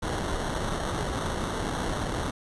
pink noise with sample-and-hold, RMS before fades -30 dBFS, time 0.02-2.31 s, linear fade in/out 10 ms, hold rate 2450 Hz, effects resampled to 24000 Hz

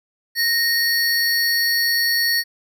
square tone pair together, 1864.7 / 4435 Hz, A#6 / C#8, 0 / 0 cents, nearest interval octave + minor third, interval 1500 cents, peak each -20 dBFS, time 0.35-2.44 s, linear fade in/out 50 ms, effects none

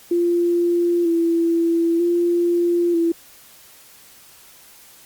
sine tone with vibrato, 340.5 Hz, F4, 44 cents flat, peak -15 dBFS, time 0.11-3.12 s, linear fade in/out 5 ms, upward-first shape square, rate 0.53 Hz, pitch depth 28 cents each way, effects white hiss -47 dBFS RMS until 5.05 s + Opus 48 kbps

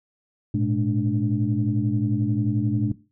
sine tone cluster, 107.3 / 118.6 / 212.6 / 293.5 Hz, A2 / A#2 / G#3 / D4, -43 / +30 / +41 / -1 cents, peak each -25 dBFS, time 0.54-2.92 s, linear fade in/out 5 ms, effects noise-tail reverb RT60 0.3 s tail -17 dB re dry + tanh soft clip ceiling -10 dBFS

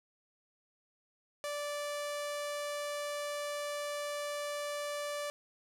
sawtooth tone with low-pass filter, 584 Hz, D5, 10 cents flat, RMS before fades -38 dBFS, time 1.44-5.3 s, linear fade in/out 0 ms, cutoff 11000 Hz, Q 1.1, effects none

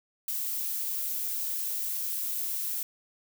violet noise, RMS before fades -32 dBFS, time 0.28-2.83 s, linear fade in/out 2 ms, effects none

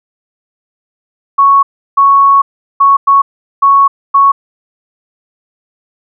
sine tone bursts at uneven times, 1109 Hz, C#6, in tune, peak -3 dBFS, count 6, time 1.38-1.63 / 1.97-2.42 / 2.8-2.97 / 3.07-3.22 / 3.62-3.88 / 4.14-4.32 s, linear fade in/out 10 ms, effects none

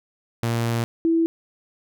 sawtooth / sine tone pair in turn, 116.54 / 329.6 Hz, A#2 / E4, 0 / 0 cents, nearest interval octave + tritone, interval 1800 cents, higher second, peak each -17 / -16 dBFS, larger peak second, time 0.43-0.84 / 1.05-1.26 s, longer first, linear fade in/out 0 ms, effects none

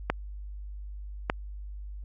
clicks, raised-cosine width 0.5 ms, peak -9 / -9 dBFS, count 2, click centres 0.1 / 1.299 s, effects added 50 Hz sine -37 dBFS peak until 2.04 s + AAC 32 kbps

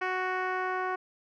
10% pulse tone with low-pass filter sweep, 370.4 Hz, F#4, 2 cents sharp, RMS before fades -31 dBFS, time 0.01-0.96 s, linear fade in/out 10 ms, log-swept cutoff 2200 to 1300 Hz, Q 1.2, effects none

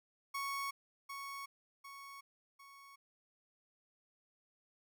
30% pulse tone with echo, 1108.7 Hz, C#6, in tune, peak -35 dBFS, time 0.34-0.71 s, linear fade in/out 10 ms, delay 750 ms, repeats 3, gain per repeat -6 dB, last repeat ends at 2.96 s, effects none

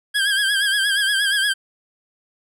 25% pulse tone with vibrato, 1618 Hz, G#6, 46 cents flat, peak -13 dBFS, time 0.14-1.54 s, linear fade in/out 20 ms, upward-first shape sine, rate 8.5 Hz, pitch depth 68 cents each way, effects low-pass 12000 Hz 12 dB/octave

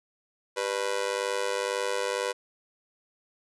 sawtooth tone with amplitude modulation, 493.9 Hz, B4, in tune, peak -19 dBFS, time 0.56-2.33 s, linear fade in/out 20 ms, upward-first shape sine, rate 102 Hz, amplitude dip 100%, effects resampled to 24000 Hz

